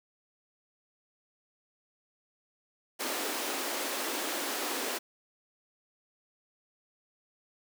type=high-pass noise; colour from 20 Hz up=pink; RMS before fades=-34 dBFS; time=2.99-4.99 s; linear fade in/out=20 ms; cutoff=260 Hz; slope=48 dB/octave; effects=none